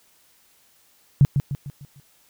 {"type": "tone with echo", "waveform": "sine", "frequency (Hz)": 140.2, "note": "C#3", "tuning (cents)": 20, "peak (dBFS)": -9, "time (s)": [1.21, 1.25], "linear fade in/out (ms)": 0, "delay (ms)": 150, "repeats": 5, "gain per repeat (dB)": -7, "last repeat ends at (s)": 2, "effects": ["white hiss -59 dBFS RMS until 2.29 s"]}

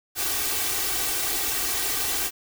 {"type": "noise with comb filter", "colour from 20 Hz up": "white", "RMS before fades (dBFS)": -26, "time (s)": [0.15, 2.31], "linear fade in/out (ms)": 50, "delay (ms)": 2.6, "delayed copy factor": 0.85, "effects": []}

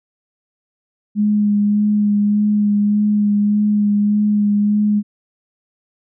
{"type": "tone with vibrato", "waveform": "sine", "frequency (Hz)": 207.5, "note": "G#3", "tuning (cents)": -1, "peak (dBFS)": -12, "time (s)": [1.15, 5.03], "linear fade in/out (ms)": 50, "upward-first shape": "sine", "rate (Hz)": 1.7, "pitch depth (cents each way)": 17, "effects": []}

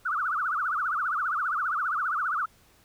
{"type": "tone with vibrato", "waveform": "sine", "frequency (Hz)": 1318.5, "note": "E6", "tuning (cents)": 0, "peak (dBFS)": -25, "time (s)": [0.05, 2.46], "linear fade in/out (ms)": 10, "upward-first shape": "triangle", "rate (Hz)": 15, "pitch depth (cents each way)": 270, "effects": ["pink hiss -60 dBFS RMS until 2.84 s"]}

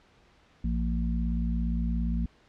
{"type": "harmonic tone", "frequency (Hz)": 57.4, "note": "A#1", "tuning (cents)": -26, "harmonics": [1, 3, 4], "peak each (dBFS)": [-27, -32, -33], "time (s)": [0.64, 2.26], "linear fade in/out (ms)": 5, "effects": ["pink hiss -61 dBFS RMS until 2.48 s", "low-pass 4000 Hz 12 dB/octave"]}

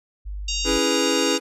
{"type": "tone", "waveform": "sine", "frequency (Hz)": 50, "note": "G1", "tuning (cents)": 35, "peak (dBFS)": -28, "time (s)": [0.25, 0.79], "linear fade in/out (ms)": 20}
{"type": "harmonic tone", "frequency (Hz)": 932.3, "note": "A#5", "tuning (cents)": 0, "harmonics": [3, 4, 5, 6, 7, 8], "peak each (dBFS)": [-29, -30, -31, -32, -32, -33], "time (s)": [0.48, 1.38], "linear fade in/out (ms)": 5}
{"type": "chord", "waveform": "square", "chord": "C# minor seventh", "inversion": "none", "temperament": "equal", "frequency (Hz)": [277.2, 329.6, 415.3, 493.9], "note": ["C#4", "E4", "G#4", "B4"], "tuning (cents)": [0, 0, 0, 0], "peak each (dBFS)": -26, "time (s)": [0.64, 1.4], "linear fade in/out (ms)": 50}
{"effects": ["low-pass 12000 Hz 12 dB/octave"]}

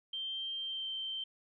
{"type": "tone with pitch glide", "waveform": "sine", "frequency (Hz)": [3151, 3122], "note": ["G7", "G7"], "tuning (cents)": [8, -8], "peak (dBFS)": -36, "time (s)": [0.13, 1.24], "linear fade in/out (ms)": 5, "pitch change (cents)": -16, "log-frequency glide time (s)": [0.63, 0.89], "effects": []}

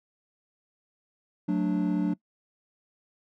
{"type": "chord", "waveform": "triangle", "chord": "D major", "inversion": "first", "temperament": "just", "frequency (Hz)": [183.54, 220.2, 293.7], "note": ["F#3", "A3", "D4"], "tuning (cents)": [-14, 2, 0], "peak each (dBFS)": [-25, -29, -25], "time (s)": [1.48, 2.14], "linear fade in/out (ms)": 10, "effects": ["noise-tail reverb RT60 0.1 s tail -22 dB re dry"]}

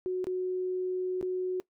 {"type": "tone with dropouts", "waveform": "sine", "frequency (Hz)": 368, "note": "F#4", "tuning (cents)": -9, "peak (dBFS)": -28, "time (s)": [0.06, 1.6], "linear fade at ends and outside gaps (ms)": 0, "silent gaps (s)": [[0.243, 0.269], [1.212, 1.227]], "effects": ["noise-tail reverb RT60 0.1 s tail -20 dB re dry"]}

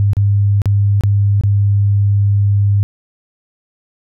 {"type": "tone with dropouts", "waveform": "sine", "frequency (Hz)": 101, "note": "G#2", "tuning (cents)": -48, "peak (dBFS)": -9, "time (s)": [0, 2.83], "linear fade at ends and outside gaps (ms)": 0, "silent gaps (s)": [[0.133, 0.168], [0.618, 0.657], [1.009, 1.036], [1.411, 1.436]], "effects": []}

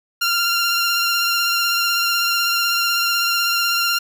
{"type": "tone with vibrato", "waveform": "15% pulse", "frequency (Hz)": 1387, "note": "F6", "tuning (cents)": -12, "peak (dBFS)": -10, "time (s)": [0.21, 3.99], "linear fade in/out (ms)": 10, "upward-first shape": "triangle", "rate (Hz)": 16, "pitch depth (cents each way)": 22, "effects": []}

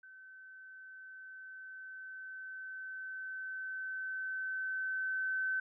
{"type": "tone with level ramp", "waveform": "sine", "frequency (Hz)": 1531, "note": "G6", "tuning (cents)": -41, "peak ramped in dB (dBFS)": [-52, -31], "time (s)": [0.03, 5.6], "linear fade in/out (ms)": 5, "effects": []}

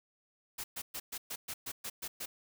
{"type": "noise bursts", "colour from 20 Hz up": "white", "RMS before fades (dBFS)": -40, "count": 10, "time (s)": [0.58, 2.26], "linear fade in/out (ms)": 10, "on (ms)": 60, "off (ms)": 120, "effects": []}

